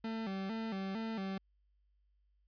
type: tone with vibrato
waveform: 40% pulse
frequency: 207.7 Hz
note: G#3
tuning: in tune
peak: -36 dBFS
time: 0.04-1.38 s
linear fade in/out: 5 ms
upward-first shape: square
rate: 2.2 Hz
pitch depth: 130 cents each way
effects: added 50 Hz sine -70 dBFS peak until 2.47 s + resampled to 11025 Hz